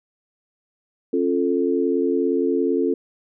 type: chord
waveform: sine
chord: Db augmented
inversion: none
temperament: equal with one note detuned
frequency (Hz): 271.8 / 349.2 / 440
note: Db4 / F4 / A4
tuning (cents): -34 / 0 / 0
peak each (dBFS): -22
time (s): 1.13-2.94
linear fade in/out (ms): 5
effects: none